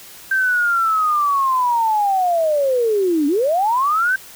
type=linear two-way sweep; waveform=sine; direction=down then up; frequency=1572 to 277.2 to 1572 Hz; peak=-14 dBFS; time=0.31-4.16 s; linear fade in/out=5 ms; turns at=3.27 s; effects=white hiss -40 dBFS RMS until 4.35 s